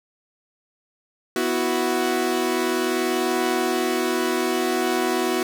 sawtooth chord, B suspended fourth, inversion none, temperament equal, 246.9 / 329.6 / 370 Hz, B3 / E4 / F#4, 0 / 0 / 0 cents, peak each -23 / -22 / -19 dBFS, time 1.36-5.43 s, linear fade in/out 2 ms, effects none

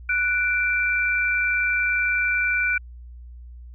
sine tone pair together, 1479 / 2348 Hz, F#6 / D7, -1 / -1 cents, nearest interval minor sixth, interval 800 cents, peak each -22 / -22 dBFS, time 0.09-2.78 s, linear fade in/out 5 ms, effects added 60 Hz sine -38 dBFS peak until 3.74 s

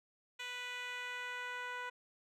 10% pulse tone with band-pass filter sweep, 493.9 Hz, B4, in tune, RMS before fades -43 dBFS, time 0.39-1.9 s, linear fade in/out 10 ms, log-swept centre 3000 to 1200 Hz, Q 1.1, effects none

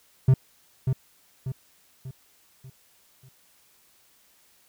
triangle tone with echo, 130.81 Hz, C3, in tune, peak -11 dBFS, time 0.28-0.34 s, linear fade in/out 5 ms, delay 590 ms, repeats 5, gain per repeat -7 dB, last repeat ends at 3.29 s, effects white hiss -61 dBFS RMS until 4.68 s

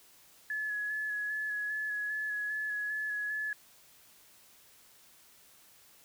sine tone with vibrato, 1700 Hz, G#6, 40 cents sharp, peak -32 dBFS, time 0.5-3.53 s, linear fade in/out 2 ms, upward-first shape square, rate 2.5 Hz, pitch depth 17 cents each way, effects white hiss -60 dBFS RMS until 6.04 s

